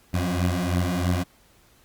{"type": "beating tone pair", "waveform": "20% pulse", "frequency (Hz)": [87.5, 90.6], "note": ["F2", "F#2"], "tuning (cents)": [4, -36], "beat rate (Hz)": 3.1, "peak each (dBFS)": -20, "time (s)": [0.13, 1.24], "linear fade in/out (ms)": 20, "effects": ["pink hiss -58 dBFS RMS until 1.84 s", "Opus 48 kbps"]}